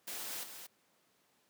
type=noise with echo; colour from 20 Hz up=white; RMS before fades=-42 dBFS; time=0.07-0.44 s; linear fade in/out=10 ms; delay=230 ms; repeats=1; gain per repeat=-7 dB; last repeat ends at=0.67 s; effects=pink hiss -72 dBFS RMS until 1.49 s + high-pass 200 Hz 12 dB/octave